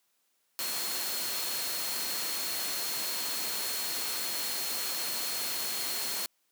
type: tone in noise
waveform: sine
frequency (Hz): 4281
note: C8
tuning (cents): +39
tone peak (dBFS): -38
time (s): 0.59-6.26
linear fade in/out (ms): 0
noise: white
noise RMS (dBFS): -34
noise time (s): 0.59-6.26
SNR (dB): -7
effects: white hiss -74 dBFS RMS until 6.51 s + high-pass 200 Hz 12 dB/octave